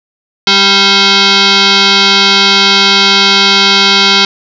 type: tone with frequency modulation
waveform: sine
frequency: 392 Hz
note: G4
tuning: in tune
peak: -4 dBFS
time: 0.47-4.25 s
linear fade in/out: 2 ms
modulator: 591 Hz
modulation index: 7.8
effects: none